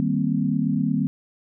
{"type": "chord", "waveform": "sine", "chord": "C minor seventh", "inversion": "first", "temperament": "equal", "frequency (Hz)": [155.56, 196, 233.1, 261.6], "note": ["Eb3", "G3", "Bb3", "C4"], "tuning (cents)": [0, 0, 0, 0], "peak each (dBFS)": -25, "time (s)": [0, 1.07], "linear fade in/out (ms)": 0, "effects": []}